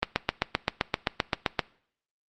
click train, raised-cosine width 0.3 ms, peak -6 dBFS, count 13, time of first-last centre 0.03-1.593 s, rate 7.68 Hz, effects noise-tail reverb RT60 0.6 s tail -21 dB re dry + Opus 32 kbps

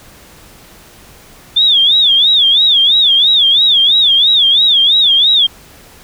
sine tone with vibrato, 3500 Hz, A7, 10 cents flat, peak -6 dBFS, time 1.56-5.47 s, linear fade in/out 10 ms, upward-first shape sine, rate 3 Hz, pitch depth 170 cents each way, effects pink hiss -40 dBFS RMS until 6.03 s

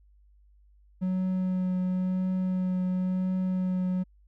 triangle tone with vibrato, 184.6 Hz, F#3, 4 cents flat, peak -23 dBFS, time 1.01-4.04 s, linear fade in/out 20 ms, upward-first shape triangle, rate 0.96 Hz, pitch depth 14 cents each way, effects added 50 Hz sine -56 dBFS peak until 4.27 s

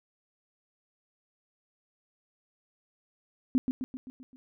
sine tone with echo, 256.5 Hz, C4, 34 cents flat, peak -20 dBFS, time 3.55-3.58 s, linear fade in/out 0 ms, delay 130 ms, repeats 6, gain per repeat -5 dB, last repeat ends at 4.36 s, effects none

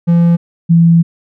triangle / sine tone pair in turn, 170.4 / 167.57 Hz, F3 / E3, -42 / +29 cents, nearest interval unison, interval 29 cents, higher first, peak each -4 dBFS, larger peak neither, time 0.07-0.37 / 0.69-1.03 s, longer second, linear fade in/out 20 ms, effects none

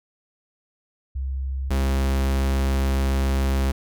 sine / 45% pulse tone pair in turn, 66.6 / 67.14 Hz, C2 / C2, +31 / +45 cents, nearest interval unison, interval 14 cents, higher second, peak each -24 / -19 dBFS, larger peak second, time 1.15-1.7 / 1.7-3.72 s, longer second, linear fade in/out 10 ms, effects none

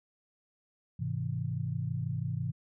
sine chord, Ab augmented, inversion none, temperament just, 103.83 / 129.78 / 162.23 Hz, Ab2 / C3 / E3, 0 / -14 / -27 cents, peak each -36 / -34 / -36 dBFS, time 0.99-2.52 s, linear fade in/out 10 ms, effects none

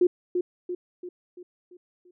sine tone with echo, 357.5 Hz, F4, 41 cents sharp, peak -16 dBFS, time 0.01-0.07 s, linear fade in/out 5 ms, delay 340 ms, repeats 6, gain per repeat -6 dB, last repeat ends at 2.11 s, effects none

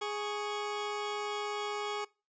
20% pulse tone pair together, 415.3 / 1108.7 Hz, G#4 / C#6, 0 / 0 cents, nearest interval octave + perfect fourth, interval 1700 cents, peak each -30 / -35 dBFS, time 0.01-2.05 s, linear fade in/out 10 ms, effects noise-tail reverb RT60 0.3 s tail -23 dB re dry + resampled to 16000 Hz

